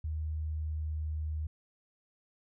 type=tone with pitch glide; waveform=sine; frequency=77.78 to 77.29 Hz; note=D#2 to D#2; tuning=0 to -11 cents; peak=-32 dBFS; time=0.04-1.47 s; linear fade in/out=5 ms; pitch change=-11 cents; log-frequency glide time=0.2-1.07 s; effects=none